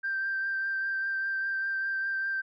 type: tone with vibrato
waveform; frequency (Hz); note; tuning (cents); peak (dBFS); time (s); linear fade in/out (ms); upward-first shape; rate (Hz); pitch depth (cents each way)
sine; 1572; G6; +4; -27; 0.03-2.42; 20; triangle; 5; 18
effects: tanh soft clip ceiling -23 dBFS